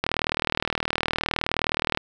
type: click train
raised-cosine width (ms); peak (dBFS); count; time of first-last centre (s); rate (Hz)
0.3; -6; 77; 0.04-1.974; 39.3
effects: none